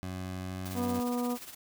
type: tone with pitch glide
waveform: 20% pulse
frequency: 92.5 to 93.14 Hz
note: F#2 to F#2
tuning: 0 to +12 cents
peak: -31 dBFS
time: 0.03-1 s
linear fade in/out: 0 ms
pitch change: +12 cents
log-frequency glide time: 0.44-0.54 s
type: noise with tremolo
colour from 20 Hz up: white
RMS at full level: -43 dBFS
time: 0.65-1.55 s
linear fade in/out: 10 ms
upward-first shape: sine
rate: 17 Hz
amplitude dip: 65%
type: harmonic tone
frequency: 243.9 Hz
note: B3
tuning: 21 cents flat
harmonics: 1 / 2 / 3 / 4 / 5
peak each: -30 / -36 / -40 / -42 / -44 dBFS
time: 0.74-1.38 s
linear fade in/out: 50 ms
effects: none